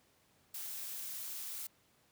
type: noise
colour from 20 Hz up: blue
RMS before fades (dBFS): -43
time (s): 0.54-1.67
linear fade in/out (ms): 5
effects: pink hiss -70 dBFS RMS until 2.11 s + high-pass 80 Hz 12 dB/octave